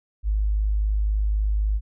sine tone, 51.91 Hz, G#1, in tune, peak -19 dBFS, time 0.23-1.81 s, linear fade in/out 50 ms, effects none

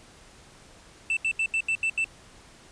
triangle tone bursts, 2660 Hz, E7, 15 cents sharp, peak -21 dBFS, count 7, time 1.1-2.044 s, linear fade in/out 2 ms, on 68 ms, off 78 ms, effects pink hiss -52 dBFS RMS until 2.71 s + resampled to 22050 Hz

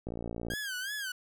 click train, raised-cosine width 2 ms, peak -24 dBFS, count 28, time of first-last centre 0.07-0.536 s, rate 57.9 Hz
sawtooth tone with vibrato, 1588 Hz, G6, 22 cents sharp, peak -31 dBFS, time 0.5-1.12 s, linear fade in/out 5 ms, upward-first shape sine, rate 2.8 Hz, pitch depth 130 cents each way
effects none

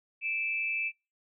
sine tone pair together, 2349 / 2618 Hz, D7 / E7, 0 / -13 cents, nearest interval major second, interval 187 cents, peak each -33 / -31 dBFS, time 0.21-0.92 s, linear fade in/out 50 ms, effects noise-tail reverb RT60 0.3 s tail -25 dB re dry

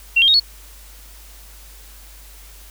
sine tone with pitch steps, 2742 / 3205 / 3746 / 4378 Hz, F7 / G7 / A#7 / C#8, -32 / +38 / +8 / -22 cents, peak -10 dBFS, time 0.16-0.4 s, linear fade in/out 10 ms, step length 60 ms, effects added 50 Hz sine -41 dBFS peak until 2.7 s + white hiss -45 dBFS RMS until 2.7 s

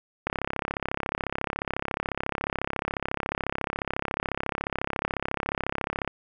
click train, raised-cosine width 0.5 ms, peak -12 dBFS, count 199, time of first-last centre 0.27-6.076 s, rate 34.1 Hz, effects none

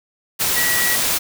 sine tone in noise, 1931 Hz, B6, 39 cents flat, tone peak -20 dBFS, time 0.55-0.97 s, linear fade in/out 20 ms, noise white, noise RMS -19 dBFS, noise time 0.39-1.19 s, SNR -4 dB, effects none

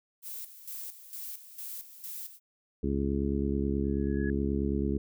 violet noise with tremolo, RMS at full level -40 dBFS, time 0.22-2.4 s, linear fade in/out 50 ms, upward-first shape square, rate 2.2 Hz, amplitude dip 70%
harmonic tone, 69.3 Hz, C#2, in tune, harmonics 1 / 2 / 3 / 4 / 5 / 6, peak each -32 / -37 / -32 / -34 / -35 / -36 dBFS, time 2.83-4.98 s, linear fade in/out 5 ms
sine tone with exponential growth, 1684 Hz, G#6, 24 cents sharp, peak -36 dBFS, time 3.84-4.3 s, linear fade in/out 2 ms, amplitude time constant 100 ms
effects none

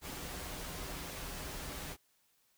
pink noise with comb filter, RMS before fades -43 dBFS, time 0.01-1.97 s, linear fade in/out 50 ms, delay 9 ms, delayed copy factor -0.5, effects white hiss -73 dBFS RMS until 2.57 s

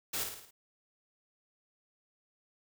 white noise with echo, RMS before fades -35 dBFS, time 0.13-0.24 s, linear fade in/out 10 ms, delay 54 ms, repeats 5, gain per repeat -5 dB, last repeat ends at 0.51 s, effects none

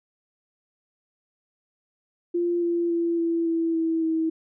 sine tone with pitch steps, 346.6 / 342.4 / 338.3 / 334.2 / 330.2 / 326.2 / 322.3 Hz, F4 / F4 / E4 / E4 / E4 / E4 / E4, -13 / -34 / +45 / +24 / +3 / -18 / -39 cents, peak -21 dBFS, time 2.34-4.3 s, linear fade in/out 10 ms, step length 280 ms, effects none

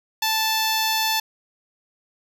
10% pulse tone with notch filter, 879 Hz, A5, 2 cents flat, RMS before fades -22 dBFS, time 0.22-1.2 s, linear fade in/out 5 ms, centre 2100 Hz, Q 1.9, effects none

